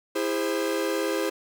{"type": "chord", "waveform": "45% pulse", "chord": "E augmented", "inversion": "none", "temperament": "equal with one note detuned", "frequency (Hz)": [329.6, 406.8, 523.3], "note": ["E4", "G#4", "B#4"], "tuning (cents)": [0, -36, 0], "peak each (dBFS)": -29, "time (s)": [0.15, 1.3], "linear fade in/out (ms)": 10, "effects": []}